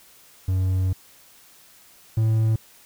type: tone pair in turn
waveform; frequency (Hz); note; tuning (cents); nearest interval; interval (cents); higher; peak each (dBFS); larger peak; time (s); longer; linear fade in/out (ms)
triangle; 93.2 / 110.83; F#2 / A2; +13 / +13; minor third; 300; second; -17 / -15; second; 0.48-0.93 / 2.17-2.56; first; 5
effects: white hiss -52 dBFS RMS until 2.85 s